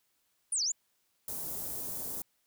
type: linear two-way sweep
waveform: sine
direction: down then up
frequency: 9910 to 4291 to 7410 Hz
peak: -28 dBFS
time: 0.52-0.72 s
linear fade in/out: 5 ms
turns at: 0.63 s
type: band-stop noise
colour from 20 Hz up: white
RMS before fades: -38 dBFS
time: 1.28-2.22 s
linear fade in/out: 2 ms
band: 640 to 9600 Hz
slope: 12 dB/octave
effects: white hiss -75 dBFS RMS until 2.46 s